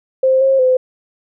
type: tone with pitch steps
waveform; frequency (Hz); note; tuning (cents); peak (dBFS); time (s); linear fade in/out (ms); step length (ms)
sine; 524 / 536 / 512; C5 / C5 / C5; +2 / +42 / -38; -9; 0.23-0.77; 5; 180
effects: none